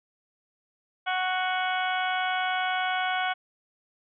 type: harmonic tone with a mistuned harmonic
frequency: 370 Hz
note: F#4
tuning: in tune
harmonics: 2 / 3 / 4 / 5 / 6 / 7 / 8 / 9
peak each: -28 / -35 / -30 / -43 / -34 / -46 / -38 / -38 dBFS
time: 1.06-3.34 s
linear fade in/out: 20 ms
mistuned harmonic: 7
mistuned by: -33 cents
effects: none